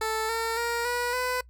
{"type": "tone with pitch steps", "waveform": "15% pulse", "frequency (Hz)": [440, 454.7, 469.9, 485.7, 501.9], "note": ["A4", "A#4", "A#4", "B4", "B4"], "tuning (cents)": [0, -43, 14, -29, 28], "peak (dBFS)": -20, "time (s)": [0.01, 1.41], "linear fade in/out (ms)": 5, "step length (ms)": 280, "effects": ["noise-tail reverb RT60 0.1 s tail -23 dB re dry", "added 60 Hz sine -49 dBFS peak until 1.49 s"]}